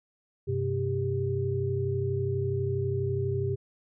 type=tone cluster; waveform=sine; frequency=96.9 / 129.1 / 395.4 Hz; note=G2 / C3 / G4; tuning=-20 / -23 / +15 cents; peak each=-31 / -30 / -30 dBFS; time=0.47-3.56 s; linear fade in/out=20 ms; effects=none

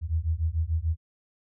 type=beating tone pair; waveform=sine; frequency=77.78 / 84.58 Hz; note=D#2 / E2; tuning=0 / +45 cents; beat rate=6.8 Hz; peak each=-27 dBFS; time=0.01-0.97 s; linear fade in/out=50 ms; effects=none

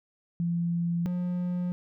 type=tone pair in turn; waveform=sine / triangle; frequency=170.8 / 178.16 Hz; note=F3 / F3; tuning=-38 / +35 cents; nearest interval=minor second; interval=73 cents; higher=second; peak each=-25 dBFS; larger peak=neither; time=0.4-1.06 / 1.06-1.72 s; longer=neither; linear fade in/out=0 ms; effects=none

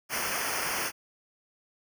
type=noise with comb filter; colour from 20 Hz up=pink; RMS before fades=-31 dBFS; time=0.09-0.92 s; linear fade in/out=50 ms; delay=0.26 ms; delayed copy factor=-0.95; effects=none

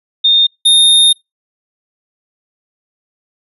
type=tone pair in turn; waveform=sine / square; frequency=3654 / 3667 Hz; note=A#7 / A#7; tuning=-35 / -29 cents; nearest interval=unison; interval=6 cents; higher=second; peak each=-6 dBFS; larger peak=neither; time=0.24-0.47 / 0.65-1.13 s; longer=second; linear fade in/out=10 ms; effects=noise-tail reverb RT60 0.2 s tail -26 dB re dry + resampled to 32000 Hz

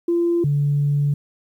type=tone pair in turn; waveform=sine; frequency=342.7 / 144.09 Hz; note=F4 / D3; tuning=-33 / -33 cents; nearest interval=octave + minor third; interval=1500 cents; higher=first; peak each=-15 dBFS; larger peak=neither; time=0.08-0.44 / 0.44-1.14 s; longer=second; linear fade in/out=5 ms; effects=tanh soft clip ceiling -11 dBFS + 9-bit

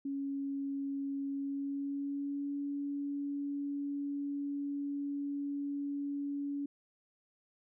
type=tone with pitch glide; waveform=sine; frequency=277.2 to 283.8 Hz; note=C#4 to C#4; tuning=0 to +41 cents; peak=-34 dBFS; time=0.05-6.66 s; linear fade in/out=5 ms; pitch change=+41 cents; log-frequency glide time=1.3-2.54 s; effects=none

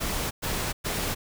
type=noise bursts; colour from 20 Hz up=pink; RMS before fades=-29 dBFS; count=3; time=0-1.15 s; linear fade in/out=20 ms; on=310 ms; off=110 ms; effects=none

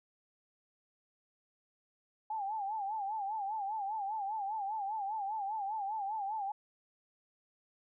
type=tone with vibrato; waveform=sine; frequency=830.6 Hz; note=G#5; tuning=in tune; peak=-34 dBFS; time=2.3-6.52 s; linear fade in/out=5 ms; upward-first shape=sine; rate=5 Hz; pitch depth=120 cents each way; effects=none

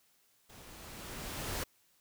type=noise with level ramp; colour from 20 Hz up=pink; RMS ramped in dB=-55 to -36 dBFS; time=0.49-1.64 s; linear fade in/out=10 ms; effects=white hiss -70 dBFS RMS until 2 s

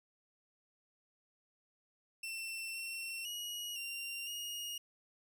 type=tone with pitch steps; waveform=sawtooth; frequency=2690 / 2713 / 2900 / 2771 / 2866 Hz; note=E7 / E7 / F#7 / F7 / F7; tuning=+34 / +49 / -35 / -14 / +44 cents; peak=-37 dBFS; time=2.23-4.78 s; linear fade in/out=5 ms; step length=510 ms; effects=none

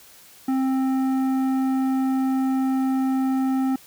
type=tone with tanh clipping; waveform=sine; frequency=263.9 Hz; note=C4; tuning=15 cents sharp; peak=-21 dBFS; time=0.48-3.76 s; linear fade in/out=5 ms; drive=11 dB; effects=white hiss -49 dBFS RMS until 3.86 s

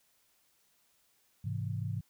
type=chord; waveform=sine; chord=Ab augmented; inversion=none; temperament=equal with one note detuned; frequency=104.79 / 130.81 / 164.81 Hz; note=Ab2 / C3 / E3; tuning=+16 / 0 / 0 cents; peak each=-35 / -38 / -40 dBFS; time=1.44-2.01 s; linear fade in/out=10 ms; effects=white hiss -71 dBFS RMS until 2.09 s

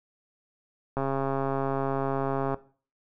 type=click train; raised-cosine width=1 ms; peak=-15 dBFS; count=215; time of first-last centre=0.97-2.544 s; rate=136 Hz; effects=noise-tail reverb RT60 0.4 s tail -17 dB re dry

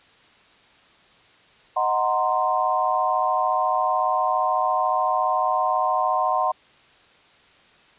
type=chord; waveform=sine; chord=C half-diminished seventh; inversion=first; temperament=equal; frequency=622.3 / 740 / 932.3 / 1046.5 Hz; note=Eb5 / Gb5 / Bb5 / C6; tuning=0 / 0 / 0 / 0 cents; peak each=-27 / -23 / -26 / -23 dBFS; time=1.76-6.52 s; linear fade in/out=10 ms; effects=white hiss -54 dBFS RMS until 7.98 s + resampled to 8000 Hz

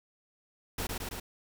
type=noise with echo; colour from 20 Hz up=pink; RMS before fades=-34 dBFS; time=0.78-0.87 s; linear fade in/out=5 ms; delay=110 ms; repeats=3; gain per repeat=-2 dB; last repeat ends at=1.2 s; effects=none

